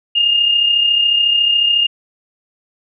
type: tone pair together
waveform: sine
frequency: 2796 / 2830 Hz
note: F7 / F7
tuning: +1 / +22 cents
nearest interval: unison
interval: 21 cents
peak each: -21 / -11 dBFS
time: 0.15-1.87 s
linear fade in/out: 10 ms
effects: none